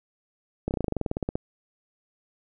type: slowing click train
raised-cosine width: 2 ms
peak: -13 dBFS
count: 16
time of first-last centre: 0.68-1.355 s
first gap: 29 ms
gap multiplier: 1.06
effects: none